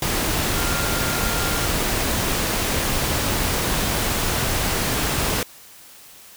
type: tone in noise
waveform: sine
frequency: 1396.9 Hz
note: F6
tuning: in tune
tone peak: -30 dBFS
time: 0.56-1.66 s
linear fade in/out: 2 ms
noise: pink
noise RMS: -22 dBFS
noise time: 0.02-5.43 s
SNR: -11 dB
effects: white hiss -45 dBFS RMS until 6.36 s